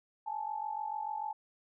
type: tone pair together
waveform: sine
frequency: 833.2 / 880 Hz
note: G#5 / A5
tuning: +5 / 0 cents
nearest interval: minor second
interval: 95 cents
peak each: -38 / -37 dBFS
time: 0.26-1.33 s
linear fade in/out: 10 ms
effects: none